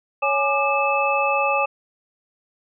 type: tone cluster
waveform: sine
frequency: 557 / 834 / 1191 / 2609 Hz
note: C#5 / G#5 / D6 / E7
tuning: +8 / +7 / +24 / -18 cents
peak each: -23 dBFS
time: 0.22-1.66 s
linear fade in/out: 10 ms
effects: none